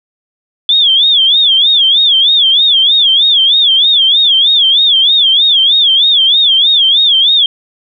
sine tone with vibrato, 3412 Hz, G#7, 46 cents sharp, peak -5 dBFS, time 0.69-7.46 s, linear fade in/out 2 ms, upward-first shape sine, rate 3.2 Hz, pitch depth 160 cents each way, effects none

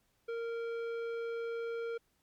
triangle tone with tanh clipping, 463.1 Hz, A#4, 11 cents flat, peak -37 dBFS, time 0.28-1.98 s, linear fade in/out 10 ms, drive 16 dB, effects pink hiss -75 dBFS RMS until 2.22 s + MP3 96 kbps

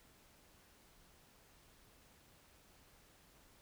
silence, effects pink hiss -66 dBFS RMS until 3.61 s

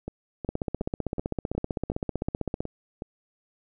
two click trains, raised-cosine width 2 ms, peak -20 / -14 dBFS, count 9 / 34, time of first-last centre 0.08-3.021 / 0.49-2.605 s, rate 2.72 / 15.6 Hz, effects none

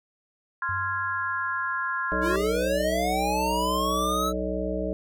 sine chord, F minor, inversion second, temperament equal with one note detuned, 1046.5 / 1388.1 / 1661.2 Hz, C6 / F6 / Ab6, 0 / -11 / 0 cents, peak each -30 dBFS, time 0.62-2.36 s, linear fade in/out 2 ms
sine tone with exponential decay, 95.2 Hz, F#2, 50 cents sharp, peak -32 dBFS, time 0.69-2.17 s, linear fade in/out 0 ms, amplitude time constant 320 ms
harmonic tone, 62.5 Hz, B1, 21 cents sharp, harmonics 1 / 3 / 5 / 7 / 9 / 10, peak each -33 / -33 / -33 / -33 / -33 / -33 dBFS, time 2.12-4.93 s, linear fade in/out 0 ms
square linear sweep, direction up, 311.1 to 1318.5 Hz, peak -26 dBFS, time 2.21-4.33 s, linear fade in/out 50 ms
effects none

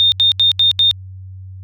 triangle tone bursts, 3647 Hz, A#7, 39 cents flat, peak -5 dBFS, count 5, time 0-0.912 s, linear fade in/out 0 ms, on 120 ms, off 78 ms, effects tanh soft clip ceiling -7 dBFS + added 94 Hz sine -30 dBFS peak until 1.63 s

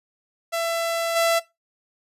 sawtooth tone with level steps, 669 Hz, E5, 25 cents sharp, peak -19 / -14 dBFS, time 0.52-1.4 s, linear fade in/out 20 ms, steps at 1.15 s, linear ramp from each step 20 ms, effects noise-tail reverb RT60 0.2 s tail -18 dB re dry + resampled to 32000 Hz

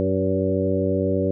harmonic tone with a mistuned harmonic, 95.1 Hz, F#2, 48 cents sharp, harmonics 1 / 2 / 3 / 4 / 5 / 6, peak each -26 / -26 / -26 / -26 / -26 / -26 dBFS, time 0-1.31 s, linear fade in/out 0 ms, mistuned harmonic 5, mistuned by +25 cents, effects none

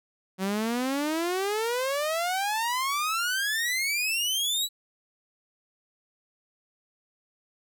sawtooth exponential sweep, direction up, 185.2 to 3979 Hz, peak -22 dBFS, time 0.38-4.69 s, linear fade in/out 50 ms, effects none

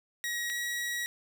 sawtooth tone pair in turn, 1901 / 1914.2 Hz, A#6 / A#6, +33 / +45 cents, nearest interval unison, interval 12 cents, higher second, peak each -28 / -28 dBFS, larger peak neither, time 0.24-0.5 / 0.5-1.06 s, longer second, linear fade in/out 0 ms, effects none

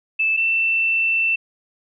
sine tone pair in turn, 2632 / 2675 Hz, E7 / E7, -3 / +25 cents, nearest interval unison, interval 28 cents, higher second, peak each -16 dBFS, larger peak neither, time 0.19-0.37 / 0.37-1.36 s, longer second, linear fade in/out 10 ms, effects none

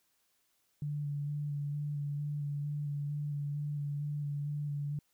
sine tone with vibrato, 145.6 Hz, D3, 15 cents flat, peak -33 dBFS, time 0.82-4.99 s, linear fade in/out 2 ms, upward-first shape square, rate 2.2 Hz, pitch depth 16 cents each way, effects white hiss -75 dBFS RMS until 5.13 s

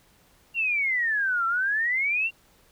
sine exponential two-way sweep, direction down then up, 2794 to 1333 to 2794 Hz, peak -22 dBFS, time 0.54-2.31 s, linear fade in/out 50 ms, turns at 1.46 s, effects pink hiss -60 dBFS RMS until 2.71 s

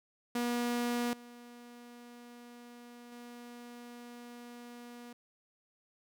sawtooth tone with level steps, 240.5 Hz, B3, 46 cents flat, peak -27 / -46 / -43 dBFS, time 0.35-5.13 s, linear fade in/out 5 ms, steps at 1.13 / 3.12 s, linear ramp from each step 2 ms, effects none

